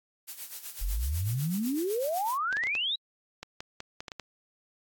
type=noise with tremolo; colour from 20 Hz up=blue; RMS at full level=-38 dBFS; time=0.27-2.38 s; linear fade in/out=20 ms; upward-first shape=sine; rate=8 Hz; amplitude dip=70%
type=exponential sweep; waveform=sine; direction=up; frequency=39.33 to 3951 Hz; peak=-27 dBFS; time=0.81-2.96 s; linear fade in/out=10 ms
type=clicks; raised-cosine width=0.2 ms; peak=-21 dBFS; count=12; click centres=2.527 / 2.569 / 2.637 / 2.67 / 2.752 / 3.43 / 3.605 / 3.804 / 4.005 / 4.082 / 4.118 / 4.197 s
effects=AAC 64 kbps